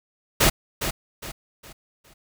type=noise with echo; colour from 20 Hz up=pink; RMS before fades=-17 dBFS; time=0.4-0.5 s; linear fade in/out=10 ms; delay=410 ms; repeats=4; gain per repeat=-9 dB; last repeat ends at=2.14 s; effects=none